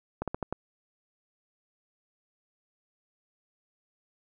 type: slowing click train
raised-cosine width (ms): 1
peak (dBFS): -17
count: 5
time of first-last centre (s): 0.22-0.526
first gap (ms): 57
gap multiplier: 1.2
effects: none